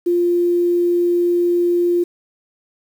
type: tone with quantisation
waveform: sine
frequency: 349.2 Hz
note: F4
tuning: in tune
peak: -13 dBFS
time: 0.06-2.04 s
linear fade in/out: 10 ms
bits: 7
effects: none